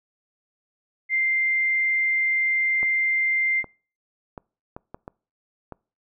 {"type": "tone", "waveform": "sine", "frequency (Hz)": 2093, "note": "C7", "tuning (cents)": 0, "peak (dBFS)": -19, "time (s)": [1.09, 3.64], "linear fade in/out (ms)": 50}
{"type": "clicks", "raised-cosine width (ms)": 1, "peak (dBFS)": -22, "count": 7, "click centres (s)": [2.83, 3.643, 4.378, 4.765, 4.945, 5.079, 5.723]}
{"effects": ["noise-tail reverb RT60 0.4 s tail -26 dB re dry"]}